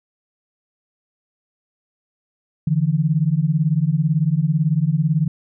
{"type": "beating tone pair", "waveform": "sine", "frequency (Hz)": [146.83, 164.83], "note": ["D3", "E3"], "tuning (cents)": [0, 0], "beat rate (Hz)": 18, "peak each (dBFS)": -18, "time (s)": [2.67, 5.28], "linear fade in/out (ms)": 5, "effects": []}